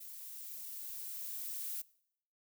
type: noise with level ramp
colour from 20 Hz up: violet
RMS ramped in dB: -49 to -40 dBFS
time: 0-1.82 s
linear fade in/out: 10 ms
effects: noise-tail reverb RT60 0.7 s tail -22 dB re dry